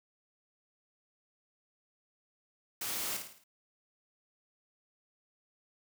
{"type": "noise with echo", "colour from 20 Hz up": "white", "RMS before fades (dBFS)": -37, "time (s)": [2.81, 3.17], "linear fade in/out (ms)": 5, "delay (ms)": 54, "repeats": 5, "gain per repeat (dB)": -6, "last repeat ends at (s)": 3.44, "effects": ["high-pass 100 Hz 12 dB/octave"]}